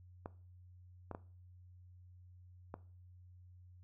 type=clicks; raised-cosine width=1 ms; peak=-29 dBFS; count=4; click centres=0.259 / 1.113 / 1.149 / 2.741 s; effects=noise-tail reverb RT60 0.4 s tail -18 dB re dry + added 90 Hz sine -56 dBFS peak until 3.83 s